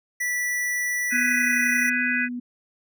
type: tone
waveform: square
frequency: 1962 Hz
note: B6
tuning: 12 cents flat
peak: -24 dBFS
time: 0.2-1.9 s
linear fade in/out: 10 ms
type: chord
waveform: sine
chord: G# minor seventh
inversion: third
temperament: just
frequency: 1495.1 / 1661.2 / 1993.5 / 2492 Hz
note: F#6 / G#6 / B6 / D#7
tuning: +18 / 0 / +16 / +2 cents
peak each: -27 dBFS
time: 1.1-2.29 s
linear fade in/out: 50 ms
type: tone with vibrato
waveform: sine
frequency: 246.2 Hz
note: B3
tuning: 5 cents flat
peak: -28 dBFS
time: 1.12-2.4 s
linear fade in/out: 10 ms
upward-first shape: triangle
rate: 1.4 Hz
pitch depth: 12 cents each way
effects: none